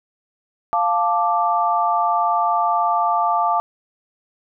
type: chord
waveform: sine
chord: D minor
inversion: first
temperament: equal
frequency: 698.5 / 880 / 1174.7 Hz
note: F5 / A5 / D6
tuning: 0 / 0 / 0 cents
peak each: -20 dBFS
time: 0.73-3.6 s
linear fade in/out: 0 ms
effects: none